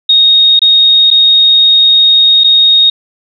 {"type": "tone with dropouts", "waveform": "sine", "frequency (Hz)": 3729, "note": "A#7", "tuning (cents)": 0, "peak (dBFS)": -3, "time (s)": [0.09, 2.9], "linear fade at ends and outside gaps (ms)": 5, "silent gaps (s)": [[0.593, 0.617], [1.104, 1.111], [2.437, 2.442]], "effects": []}